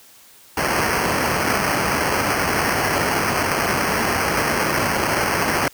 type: noise with sample-and-hold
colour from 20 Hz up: white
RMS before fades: -20 dBFS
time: 0.57-5.68 s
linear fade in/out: 2 ms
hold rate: 3675 Hz
effects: white hiss -48 dBFS RMS until 5.73 s + high-pass 60 Hz 12 dB/octave